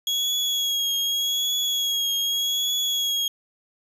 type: tone with vibrato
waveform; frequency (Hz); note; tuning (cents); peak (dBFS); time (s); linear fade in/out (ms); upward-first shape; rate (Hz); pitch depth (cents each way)
35% pulse; 3322; G#7; 0; -20; 0.07-3.28; 2; triangle; 0.84; 36
effects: resampled to 32000 Hz + 9-bit